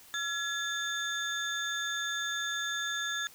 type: tone cluster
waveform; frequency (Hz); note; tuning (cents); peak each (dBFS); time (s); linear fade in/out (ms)
sine; 1364 / 1690 / 3561 / 6640; F6 / G#6 / A7 / G#8; -41 / +30 / +20 / -1; -40 / -34 / -36 / -40; 0.14-3.27; 0
effects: white hiss -55 dBFS RMS until 3.34 s